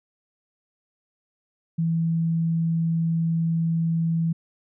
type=tone; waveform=sine; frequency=164.81 Hz; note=E3; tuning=in tune; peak=-20 dBFS; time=1.78-4.33 s; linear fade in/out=10 ms; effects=none